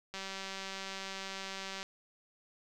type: click train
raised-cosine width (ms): 0.2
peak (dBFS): -24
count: 327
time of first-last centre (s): 0.14-1.829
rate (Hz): 193
effects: none